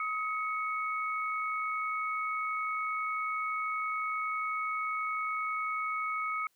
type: tone pair together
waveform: sine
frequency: 1266.6 / 2217 Hz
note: D#6 / C#7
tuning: +30 / 0 cents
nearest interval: minor seventh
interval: 970 cents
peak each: -32 / -36 dBFS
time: 0-6.47 s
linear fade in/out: 2 ms
effects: white hiss -73 dBFS RMS until 6.55 s